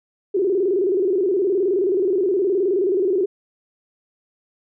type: tone with vibrato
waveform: sine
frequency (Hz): 379.5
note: F#4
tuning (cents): +44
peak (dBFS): -16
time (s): 0.34-3.26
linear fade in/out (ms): 10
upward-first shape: square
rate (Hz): 19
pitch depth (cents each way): 110
effects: none